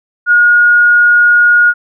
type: tone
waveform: sine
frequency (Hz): 1438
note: F#6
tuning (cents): -50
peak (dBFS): -4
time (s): 0.26-1.74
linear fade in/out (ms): 50
effects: none